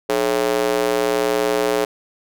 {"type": "tone with high-pass filter", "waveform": "square", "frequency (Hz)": 60.6, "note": "B1", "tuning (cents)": -32, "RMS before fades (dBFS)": -19, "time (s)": [0.09, 1.85], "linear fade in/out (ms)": 5, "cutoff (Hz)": 450, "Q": 2.8, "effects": []}